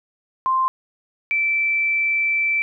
sine tone pair in turn, 1046.5 / 2329 Hz, C6 / D7, 0 / -15 cents, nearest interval octave + major second, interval 1385 cents, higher second, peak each -16 / -17 dBFS, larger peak first, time 0.46-0.68 / 1.31-2.62 s, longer second, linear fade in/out 0 ms, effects none

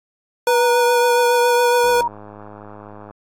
sine tone with pitch glide, 932.3 to 945.9 Hz, A#5 to A#5, 0 to +25 cents, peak -17 dBFS, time 0.47-2.08 s, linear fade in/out 5 ms, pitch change +25 cents, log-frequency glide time 1.3-1.8 s
square tone with vibrato, 488.2 Hz, B4, 20 cents flat, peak -15 dBFS, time 0.47-2.01 s, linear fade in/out 2 ms, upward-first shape triangle, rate 7.2 Hz, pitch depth 21 cents each way
click train, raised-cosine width 1 ms, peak -24 dBFS, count 133, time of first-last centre 1.84-3.109 s, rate 104 Hz
effects AAC 64 kbps

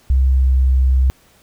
sine tone with pitch glide, 65.6 to 65.07 Hz, C2 to C2, +5 to -9 cents, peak -10 dBFS, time 0.1-1.1 s, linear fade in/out 0 ms, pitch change -14 cents, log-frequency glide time 0.34-0.47 s, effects pink hiss -52 dBFS RMS until 1.42 s

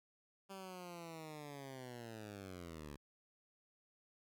10% pulse linear sweep, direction down, 196 to 69.3 Hz, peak -40 dBFS, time 0.49-2.97 s, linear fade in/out 20 ms, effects none

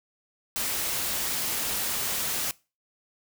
white noise, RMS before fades -29 dBFS, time 0.56-2.51 s, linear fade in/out 0 ms, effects noise-tail reverb RT60 0.3 s tail -22 dB re dry

